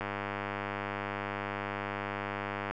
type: click train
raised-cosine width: 0.5 ms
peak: -19 dBFS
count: 271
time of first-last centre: 0.01-2.71 s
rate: 100 Hz
effects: none